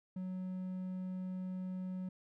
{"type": "tone", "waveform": "triangle", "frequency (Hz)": 185, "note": "F#3", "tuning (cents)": 0, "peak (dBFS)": -36, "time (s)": [0.16, 2.09], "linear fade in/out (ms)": 5, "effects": []}